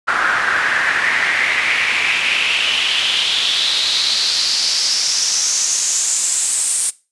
pink noise with band-pass filter sweep, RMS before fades -17 dBFS, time 0.07-6.91 s, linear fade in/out 20 ms, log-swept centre 1400 to 8900 Hz, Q 4.4, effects noise-tail reverb RT60 0.3 s tail -20 dB re dry + resampled to 24000 Hz

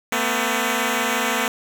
5% pulse tone pair together, 225.3 / 251.1 Hz, A3 / B3, +41 / +29 cents, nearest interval major second, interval 188 cents, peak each -11 dBFS, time 0.12-1.48 s, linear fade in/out 2 ms, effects none

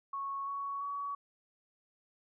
sine tone with pitch steps, 1104 / 1116.8 / 1129.8 Hz, C#6 / C#6 / C#6, -7 / +13 / +33 cents, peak -35 dBFS, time 0.13-1.15 s, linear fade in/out 5 ms, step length 340 ms, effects none

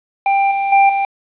square tone with level steps, 790 Hz, G5, 13 cents sharp, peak -12 / -16 / -8 / -15 dBFS, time 0.26-1.05 s, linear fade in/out 2 ms, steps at 0.51 / 0.72 / 0.89 s, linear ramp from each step 5 ms, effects resampled to 8000 Hz + 7-bit

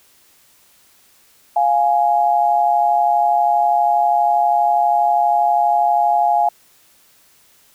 sine tone pair together, 700 / 832.4 Hz, F5 / G#5, +4 / +4 cents, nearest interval minor third, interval 300 cents, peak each -15 dBFS, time 1.56-6.49 s, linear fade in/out 5 ms, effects white hiss -53 dBFS RMS until 7.74 s

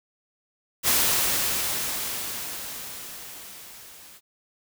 white noise with level ramp, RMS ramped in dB -20 to -48 dBFS, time 0.83-4.21 s, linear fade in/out 50 ms, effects none

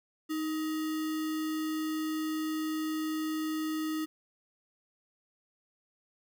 sine tone with sample-and-hold, 312.7 Hz, D#4, 9 cents sharp, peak -30 dBFS, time 0.29-4.06 s, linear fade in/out 20 ms, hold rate 1575 Hz, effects none

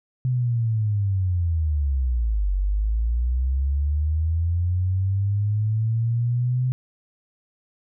sine linear two-way sweep, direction down then up, 128.4 to 46.49 to 128.4 Hz, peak -19 dBFS, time 0.25-6.72 s, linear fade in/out 0 ms, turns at 2.53 s, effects none

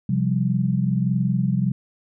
sine chord, C suspended fourth, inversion none, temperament equal, 130.81 / 174.61 / 196 Hz, C3 / F3 / G3, 0 / 0 / 0 cents, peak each -22 / -23 / -23 dBFS, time 0.09-1.72 s, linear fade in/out 5 ms, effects none

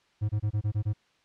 triangle tone bursts, 105.5 Hz, G#2, 28 cents sharp, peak -22 dBFS, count 7, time 0.21-0.935 s, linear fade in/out 20 ms, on 83 ms, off 24 ms, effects white hiss -66 dBFS RMS until 1.24 s + low-pass 4000 Hz 12 dB/octave

